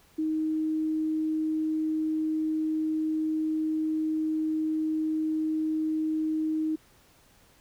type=tone; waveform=sine; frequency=313.4 Hz; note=D#4; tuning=13 cents sharp; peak=-25 dBFS; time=0.18-6.76 s; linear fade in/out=10 ms; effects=pink hiss -60 dBFS RMS until 7.6 s